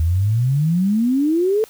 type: exponential sweep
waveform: sine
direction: up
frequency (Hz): 77.78 to 448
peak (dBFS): -14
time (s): 0-1.64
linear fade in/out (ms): 0
effects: white hiss -46 dBFS RMS until 1.69 s